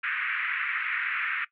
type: band-pass noise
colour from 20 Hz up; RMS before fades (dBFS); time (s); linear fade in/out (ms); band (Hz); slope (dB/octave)
white; -30; 0.03-1.45; 10; 1300 to 2400; 48
effects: noise-tail reverb RT60 0.1 s tail -17 dB re dry